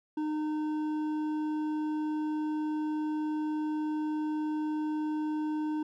sine tone with hard clipping, 306.1 Hz, D#4, 28 cents flat, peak -31 dBFS, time 0.17-5.83 s, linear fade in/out 5 ms, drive 7 dB, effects none

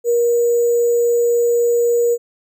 sine tone with sample-and-hold, 473.7 Hz, A#4, 28 cents sharp, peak -12 dBFS, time 0.04-2.18 s, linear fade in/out 50 ms, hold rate 7350 Hz, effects none

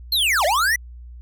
square linear two-way sweep, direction down then up, 4315 to 559 to 2011 Hz, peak -17 dBFS, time 0.12-0.76 s, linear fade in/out 5 ms, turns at 0.45 s, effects added 60 Hz sine -36 dBFS peak until 1.21 s

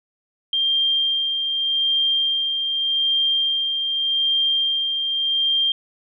sine tone with tremolo, 3187 Hz, G7, 28 cents sharp, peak -16 dBFS, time 0.53-5.72 s, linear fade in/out 2 ms, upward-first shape sine, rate 0.84 Hz, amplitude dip 40%, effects none

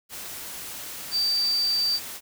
sine tone in noise, 4647 Hz, D8, 19 cents flat, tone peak -21 dBFS, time 1.11-2 s, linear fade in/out 50 ms, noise white, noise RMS -37 dBFS, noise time 0.09-2.21 s, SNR +13 dB, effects none

